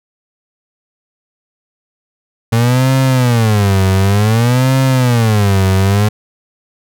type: tone with vibrato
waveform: 35% pulse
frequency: 112.3 Hz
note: A2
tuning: 36 cents sharp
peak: -7 dBFS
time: 2.52-6.09 s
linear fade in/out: 10 ms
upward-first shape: sine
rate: 0.55 Hz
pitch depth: 290 cents each way
effects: none